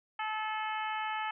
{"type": "harmonic tone", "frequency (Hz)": 433.1, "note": "A4", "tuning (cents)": -27, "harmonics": [2, 3, 4, 5, 6, 7], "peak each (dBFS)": [-35, -39, -41, -43, -45, -46], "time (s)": [0.19, 1.31], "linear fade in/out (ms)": 5, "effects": []}